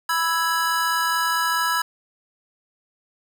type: chord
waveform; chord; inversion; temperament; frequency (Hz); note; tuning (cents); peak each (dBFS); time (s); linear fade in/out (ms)
square; E major; second; equal; 987.8 / 1318.5 / 1661.2; B5 / E6 / G#6; 0 / 0 / 0; -25; 0.09-1.82; 5
effects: none